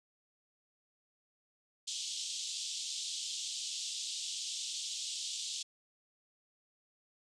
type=band-pass noise; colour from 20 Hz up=pink; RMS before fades=-40 dBFS; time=1.87-5.63 s; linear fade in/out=10 ms; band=3100 to 8200 Hz; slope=48 dB/octave; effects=none